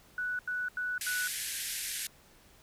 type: tone bursts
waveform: sine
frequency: 1480 Hz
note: F#6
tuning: in tune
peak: -31 dBFS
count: 4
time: 0.18-1.275 s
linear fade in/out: 2 ms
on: 210 ms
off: 85 ms
type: band-pass noise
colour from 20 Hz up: white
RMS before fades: -37 dBFS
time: 1.01-2.07 s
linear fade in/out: 2 ms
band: 1500 to 13000 Hz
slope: 96 dB/octave
effects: pink hiss -60 dBFS RMS until 2.62 s